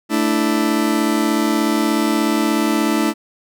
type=chord; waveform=40% pulse; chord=A suspended fourth; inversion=none; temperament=just; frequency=220 / 293.3 / 330 Hz; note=A3 / D4 / E4; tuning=0 / -2 / +2 cents; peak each=-19 dBFS; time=0.09-3.14 s; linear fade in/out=50 ms; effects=none